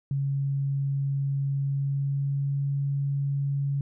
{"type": "tone with pitch glide", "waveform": "sine", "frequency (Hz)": [138.6, 139.97], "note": ["C#3", "C#3"], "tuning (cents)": [0, 17], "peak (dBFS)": -24, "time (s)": [0.11, 3.81], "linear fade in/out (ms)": 2, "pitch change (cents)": 17, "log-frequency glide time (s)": [1.56, 2.64], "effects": []}